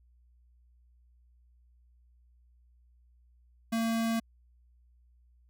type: tone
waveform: square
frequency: 227.3 Hz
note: A#3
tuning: 43 cents flat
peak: -28 dBFS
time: 3.72-4.2 s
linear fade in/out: 10 ms
effects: added 60 Hz sine -60 dBFS peak until 5.49 s